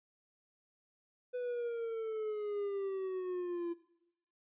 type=exponential sweep; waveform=triangle; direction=down; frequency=499 to 339.2 Hz; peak=-33 dBFS; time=1.33-3.74 s; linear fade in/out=20 ms; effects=noise-tail reverb RT60 0.8 s tail -17 dB re dry + resampled to 8000 Hz